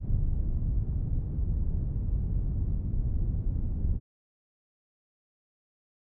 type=low-pass noise; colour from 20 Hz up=pink; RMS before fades=-28 dBFS; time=0-4 s; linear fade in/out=50 ms; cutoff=110 Hz; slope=12 dB/octave; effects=none